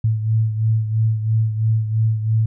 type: beating tone pair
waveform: sine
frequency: 110 / 113 Hz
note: A2 / A2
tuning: 0 / +47 cents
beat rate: 3 Hz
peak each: -16 / -23 dBFS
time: 0.04-2.46 s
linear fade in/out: 5 ms
effects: none